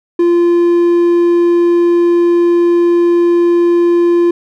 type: tone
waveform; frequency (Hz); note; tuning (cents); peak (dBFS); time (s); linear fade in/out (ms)
triangle; 345.5; F4; -19; -5; 0.19-4.31; 5
effects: none